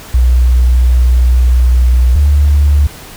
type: tone pair in turn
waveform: sine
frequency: 61.74 / 72.37 Hz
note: B1 / D2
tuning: 0 / -25 cents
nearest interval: minor third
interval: 275 cents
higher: second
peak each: -4 dBFS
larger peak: neither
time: 0.14-2.16 / 2.16-2.87 s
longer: first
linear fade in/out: 5 ms
effects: tanh soft clip ceiling 0 dBFS + pink hiss -32 dBFS RMS until 3.16 s